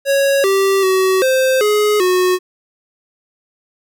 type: tone with pitch steps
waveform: square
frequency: 553 / 389.7 / 377.5 / 522 / 419.9 / 365.9 Hz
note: C#5 / G4 / F#4 / C5 / G#4 / F#4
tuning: -4 / -10 / +35 / -4 / +19 / -19 cents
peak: -12 dBFS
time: 0.05-2.39 s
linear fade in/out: 50 ms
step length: 390 ms
effects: none